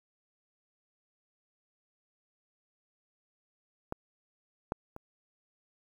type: clicks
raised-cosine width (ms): 1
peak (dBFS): -20 / -17 / -29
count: 3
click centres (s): 3.924 / 4.721 / 4.964
effects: 9-bit